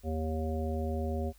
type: harmonic tone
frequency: 79 Hz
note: D#2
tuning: 27 cents sharp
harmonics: 1 / 3 / 5 / 7 / 9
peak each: -32 / -37 / -39 / -40 / -42 dBFS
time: 0.03-1.33 s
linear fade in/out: 50 ms
effects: added 50 Hz sine -57 dBFS peak until 1.38 s + white hiss -64 dBFS RMS until 1.38 s

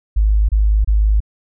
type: tone bursts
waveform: sine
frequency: 52.3 Hz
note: G#1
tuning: 13 cents sharp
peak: -10 dBFS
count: 3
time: 0.16-1.204 s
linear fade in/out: 10 ms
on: 330 ms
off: 27 ms
effects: none

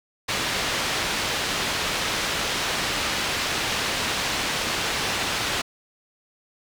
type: low-pass noise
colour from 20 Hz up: white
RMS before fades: -26 dBFS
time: 0.28-5.62 s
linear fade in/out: 10 ms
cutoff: 4100 Hz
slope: 12 dB/octave
effects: none

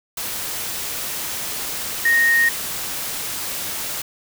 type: tone in noise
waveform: sine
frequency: 1859 Hz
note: A#6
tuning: 5 cents flat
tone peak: -13 dBFS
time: 2.05-2.49 s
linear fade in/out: 5 ms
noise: white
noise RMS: -27 dBFS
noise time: 0.17-4.02 s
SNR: +11 dB
effects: none

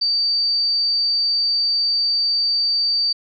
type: tone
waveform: sine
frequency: 4622 Hz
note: D8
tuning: 28 cents flat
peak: -16 dBFS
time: 0.01-3.13 s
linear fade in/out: 10 ms
effects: none

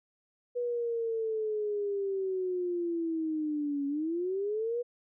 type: linear two-way sweep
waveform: sine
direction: down then up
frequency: 489.2 to 278.5 to 489.2 Hz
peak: -29 dBFS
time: 0.55-4.83 s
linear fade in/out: 20 ms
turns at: 3.87 s
effects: none

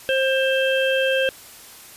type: harmonic tone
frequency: 530 Hz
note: C5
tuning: 22 cents sharp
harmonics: 1 / 3 / 5 / 6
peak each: -19 / -24 / -26 / -27 dBFS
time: 0.09-1.29 s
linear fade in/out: 0 ms
effects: white hiss -43 dBFS RMS until 1.96 s + resampled to 32000 Hz

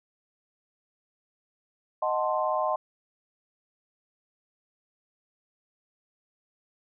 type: chord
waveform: sine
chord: D# diminished seventh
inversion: none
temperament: equal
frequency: 622.3 / 740 / 880 / 1046.5 Hz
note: D#5 / F#5 / A5 / C6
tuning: 0 / 0 / 0 / 0 cents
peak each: -28 / -31 / -32 / -29 dBFS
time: 2.02-2.76 s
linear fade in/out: 5 ms
effects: none

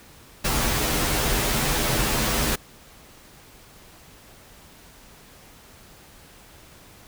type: noise with comb filter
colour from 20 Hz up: pink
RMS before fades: -23 dBFS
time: 0.44-2.56 s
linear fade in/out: 10 ms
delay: 11 ms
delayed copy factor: -1
effects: pink hiss -49 dBFS RMS until 7.07 s

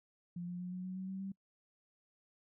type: tone with pitch steps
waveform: sine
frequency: 174.61 / 177.25 / 179.93 / 182.66 / 185.42 / 188.23 / 191.07 / 193.97 Hz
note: F3 / F3 / F#3 / F#3 / F#3 / F#3 / G3 / G3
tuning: 0 / +26 / -48 / -22 / +4 / +30 / -44 / -18 cents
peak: -39 dBFS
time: 0.36-1.32 s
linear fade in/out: 5 ms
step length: 120 ms
effects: noise-tail reverb RT60 0.1 s tail -25 dB re dry

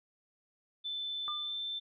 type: tone with pitch glide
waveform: sine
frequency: 3524 to 3549 Hz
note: A7 to A7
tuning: +2 to +14 cents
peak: -35 dBFS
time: 0.84-1.8 s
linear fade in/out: 20 ms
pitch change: +12 cents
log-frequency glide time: 1.41-1.53 s
type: tone with exponential decay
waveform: sine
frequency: 1200 Hz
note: D6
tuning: 37 cents sharp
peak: -34 dBFS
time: 1.28-1.6 s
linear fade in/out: 0 ms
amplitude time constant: 69 ms
effects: none

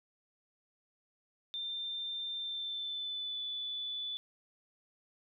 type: tone with pitch glide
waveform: sine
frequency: 3586 to 3476 Hz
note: A7 to A7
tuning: +32 to -22 cents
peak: -36 dBFS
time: 1.54-4.17 s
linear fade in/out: 0 ms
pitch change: -54 cents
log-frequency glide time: 2.33-3.42 s
effects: none

